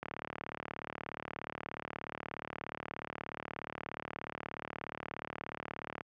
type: click train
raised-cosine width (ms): 0.5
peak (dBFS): -24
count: 221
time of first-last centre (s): 0.03-6.008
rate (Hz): 36.8
effects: high-pass 100 Hz 12 dB/octave